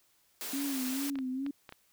white high-pass noise, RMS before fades -39 dBFS, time 0.41-1.1 s, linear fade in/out 0 ms, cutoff 210 Hz, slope 48 dB/octave
sine tone with vibrato, 268.7 Hz, C4, 46 cents sharp, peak -32 dBFS, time 0.53-1.51 s, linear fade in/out 5 ms, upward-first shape sine, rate 2.3 Hz, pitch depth 89 cents each way
clicks, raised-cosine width 0.3 ms, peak -29 dBFS, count 5, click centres 1.156 / 1.188 / 1.464 / 1.692 / 1.724 s
effects white hiss -69 dBFS RMS until 1.92 s

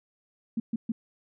sine tone bursts, 227.5 Hz, A#3, 42 cents flat, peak -25 dBFS, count 3, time 0.57-0.92 s, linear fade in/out 5 ms, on 30 ms, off 130 ms, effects none

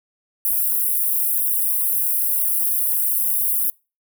white high-pass noise, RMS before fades -20 dBFS, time 0.45-3.7 s, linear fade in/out 0 ms, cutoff 10000 Hz, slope 48 dB/octave, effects noise-tail reverb RT60 0.3 s tail -26 dB re dry

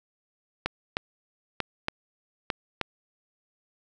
clicks, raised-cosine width 0.3 ms, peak -10 dBFS, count 6, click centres 0.66 / 0.969 / 1.603 / 1.884 / 2.502 / 2.813 s, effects none

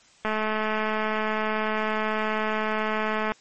click train, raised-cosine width 0.5 ms, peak -12 dBFS, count 664, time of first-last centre 0.25-3.319 s, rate 216 Hz, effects white hiss -56 dBFS RMS until 3.4 s + MP3 32 kbps

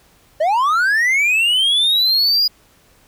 triangle linear sweep, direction up, 585 to 4937 Hz, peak -11 dBFS, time 0.4-2.48 s, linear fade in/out 10 ms, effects pink hiss -53 dBFS RMS until 3.07 s

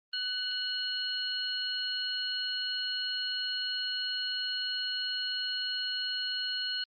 sine tone cluster, 1504 / 2953 / 4270 Hz, F#6 / F#7 / C8, +28 / -4 / +34 cents, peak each -38 / -35 / -34 dBFS, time 0.13-6.84 s, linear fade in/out 5 ms, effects Opus 24 kbps

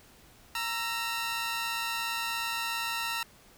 15% pulse tone pair together, 930 / 1336.4 Hz, A#5 / E6, -4 / +23 cents, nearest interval tritone, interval 627 cents, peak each -27 dBFS, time 0.55-3.23 s, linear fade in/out 2 ms, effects pink hiss -57 dBFS RMS until 3.57 s

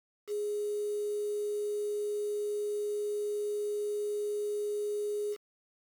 sine tone with quantisation, 415.3 Hz, G#4, in tune, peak -30 dBFS, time 0.27-5.37 s, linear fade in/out 50 ms, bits 8, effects MP3 96 kbps

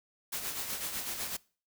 white noise with tremolo, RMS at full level -35 dBFS, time 0.32-1.37 s, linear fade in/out 10 ms, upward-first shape sine, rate 8 Hz, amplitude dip 50%, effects noise-tail reverb RT60 0.4 s tail -23 dB re dry

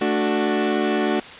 30% pulse chord, D major, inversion second, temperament equal, 220 / 293.7 / 370 Hz, A3 / D4 / F#4, 0 / 0 / 0 cents, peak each -21 / -21 / -20 dBFS, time 0.01-1.2 s, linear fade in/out 5 ms, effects white hiss -38 dBFS RMS until 1.39 s + resampled to 8000 Hz

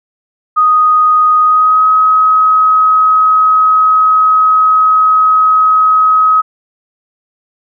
sine tone with pitch glide, 1244.5 to 1270.6 Hz, D#6 to D#6, 0 to +36 cents, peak -5 dBFS, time 0.56-6.42 s, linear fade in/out 20 ms, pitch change +36 cents, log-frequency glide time 1.43-1.86 s, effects none

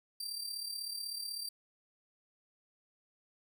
sawtooth tone with amplitude modulation, 4699 Hz, D8, in tune, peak -33 dBFS, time 0.2-1.49 s, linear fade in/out 5 ms, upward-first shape sine, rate 36.1 Hz, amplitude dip 60%, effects none

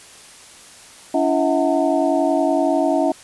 sine tone cluster, 285.7 / 336.7 / 642 / 732 / 902 Hz, D4 / E4 / E5 / F#5 / A5, -48 / +37 / -46 / -19 / +43 cents, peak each -20 / -22 / -19 / -23 / -28 dBFS, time 1.14-3.12 s, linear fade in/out 5 ms, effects white hiss -43 dBFS RMS until 3.23 s + resampled to 24000 Hz

